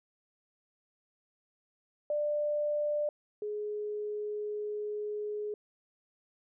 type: tone pair in turn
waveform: sine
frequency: 593 / 419.3 Hz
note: D5 / G#4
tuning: +17 / +17 cents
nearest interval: tritone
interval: 600 cents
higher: first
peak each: -28 / -33 dBFS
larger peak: first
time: 2.1-3.09 / 3.42-5.54 s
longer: second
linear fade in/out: 2 ms
effects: none